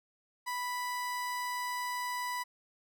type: tone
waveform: 30% pulse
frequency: 987.8 Hz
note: B5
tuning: in tune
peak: -31 dBFS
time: 0.46-2.44 s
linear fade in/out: 20 ms
effects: none